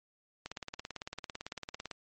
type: click train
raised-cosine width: 0.2 ms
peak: -22 dBFS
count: 27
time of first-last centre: 0.46-1.913 s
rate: 17.9 Hz
effects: MP3 32 kbps